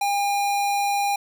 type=tone; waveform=square; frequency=807 Hz; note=G#5; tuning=50 cents flat; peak=-21 dBFS; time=0.01-1.16 s; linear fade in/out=5 ms; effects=none